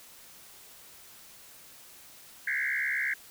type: tone with frequency modulation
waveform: sine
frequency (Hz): 1871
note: A#6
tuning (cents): +6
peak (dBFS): -27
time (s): 2.47-3.14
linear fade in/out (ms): 5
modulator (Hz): 68.4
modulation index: 4.3
effects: white hiss -52 dBFS RMS until 3.3 s